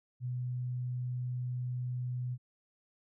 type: tone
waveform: sine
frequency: 124.6 Hz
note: B2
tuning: 16 cents sharp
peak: -33 dBFS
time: 0.2-2.38 s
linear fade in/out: 50 ms
effects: none